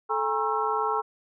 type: tone cluster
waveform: sine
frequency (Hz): 435.2 / 815 / 945 / 1082 / 1333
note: A4 / G#5 / A#5 / C#6 / E6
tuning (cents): -19 / -33 / +23 / -42 / +19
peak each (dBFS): -30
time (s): 0.09-1.02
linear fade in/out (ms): 20
effects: none